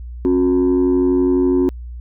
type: tone pair together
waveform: sine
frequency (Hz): 270.5 / 362.6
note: C#4 / F#4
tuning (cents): -42 / -35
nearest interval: perfect fourth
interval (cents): 507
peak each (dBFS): -13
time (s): 0.25-1.69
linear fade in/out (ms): 0
effects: tanh soft clip ceiling -9 dBFS + added 60 Hz sine -28 dBFS peak until 2 s